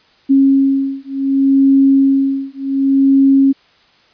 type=beating tone pair; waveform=sine; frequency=271.9 / 272.57 Hz; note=C#4 / C#4; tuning=-33 / -29 cents; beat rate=0.67 Hz; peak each=-12 dBFS; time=0.29-3.53 s; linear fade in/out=20 ms; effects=white hiss -51 dBFS RMS until 4.13 s + resampled to 11025 Hz